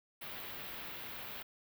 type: band-stop noise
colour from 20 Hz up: white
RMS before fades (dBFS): -45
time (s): 0.21-1.43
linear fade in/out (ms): 10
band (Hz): 3700 to 16000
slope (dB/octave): 24
effects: none